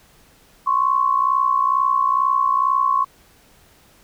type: tone pair together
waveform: sine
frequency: 1046 / 1108.2 Hz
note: C6 / C#6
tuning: -1 / -1 cents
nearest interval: minor second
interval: 100 cents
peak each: -19 / -17 dBFS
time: 0.66-3.05 s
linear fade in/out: 20 ms
effects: pink hiss -53 dBFS RMS until 4.03 s